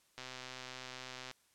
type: click train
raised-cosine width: 0.2 ms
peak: -28 dBFS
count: 146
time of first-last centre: 0.18-1.313 s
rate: 128 Hz
effects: white hiss -71 dBFS RMS until 1.54 s + low-pass 11000 Hz 12 dB/octave